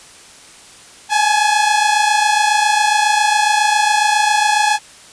sawtooth tone pair together, 830 / 857.3 Hz, G#5 / A5, -1 / -45 cents, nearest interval minor second, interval 56 cents, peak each -11 dBFS, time 1.09-4.79 s, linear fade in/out 50 ms, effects white hiss -41 dBFS RMS until 5.12 s + resampled to 22050 Hz

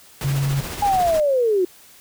pink noise with tremolo, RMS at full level -29 dBFS, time 0.21-1.2 s, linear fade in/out 0 ms, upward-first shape sine, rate 14 Hz, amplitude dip 40%
sine tone, 138.59 Hz, C#3, in tune, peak -18 dBFS, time 0.24-0.61 s, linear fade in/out 10 ms
sine linear sweep, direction down, 830.6 to 349.2 Hz, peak -15 dBFS, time 0.82-1.65 s, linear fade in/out 5 ms
effects white hiss -48 dBFS RMS until 2 s

